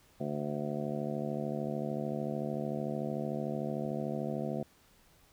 harmonic tone, 73.42 Hz, D2, in tune, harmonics 2 / 3 / 4 / 5 / 6 / 7 / 8 / 9 / 10, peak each -39 / -37 / -44 / -41 / -49 / -41 / -49 / -41 / -48 dBFS, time 0.2-4.63 s, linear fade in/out 5 ms, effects pink hiss -64 dBFS RMS until 5.32 s

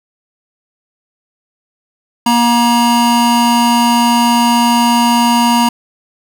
square tone pair together, 237.8 / 950 Hz, A#3 / A#5, +35 / +33 cents, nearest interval 2 octaves, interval 2398 cents, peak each -12 dBFS, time 2.26-5.69 s, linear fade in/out 5 ms, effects none

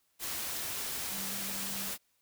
sine tone in noise, 196 Hz, G3, in tune, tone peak -45 dBFS, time 1.09-1.93 s, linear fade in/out 50 ms, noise white, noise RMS -37 dBFS, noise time 0.19-1.98 s, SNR -11 dB, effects white hiss -74 dBFS RMS until 2.21 s

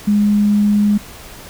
sine tone, 206.9 Hz, G#3, 6 cents flat, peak -10 dBFS, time 0.07-0.98 s, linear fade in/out 10 ms, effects pink hiss -36 dBFS RMS until 1.49 s

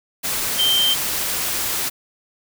sine tone in noise, 3136 Hz, G7, in tune, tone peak -15 dBFS, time 0.58-0.95 s, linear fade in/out 20 ms, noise white, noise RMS -23 dBFS, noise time 0.23-1.9 s, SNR +5 dB, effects none

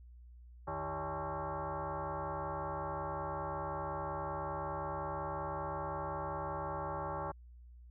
sine tone with frequency modulation, 155.56 Hz, D#3, in tune, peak -36 dBFS, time 0.67-7.32 s, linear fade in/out 10 ms, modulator 241 Hz, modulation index 4.6, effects added 60 Hz sine -52 dBFS peak until 7.9 s

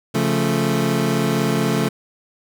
25% pulse chord, Db augmented, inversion none, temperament equal, 138.59 / 174.61 / 220 Hz, Db3 / F3 / A3, 0 / 0 / 0 cents, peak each -18 / -19 / -17 dBFS, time 0.14-1.89 s, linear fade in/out 10 ms, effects none

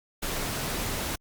pink noise, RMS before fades -31 dBFS, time 0.22-1.16 s, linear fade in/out 10 ms, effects Opus 48 kbps

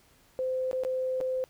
sine tone with dropouts, 516 Hz, C5, 24 cents flat, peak -27 dBFS, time 0.39-1.44 s, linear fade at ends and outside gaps 0 ms, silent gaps 0.713-0.73 / 0.836-0.849 / 1.204-1.211 s, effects pink hiss -62 dBFS RMS until 1.49 s

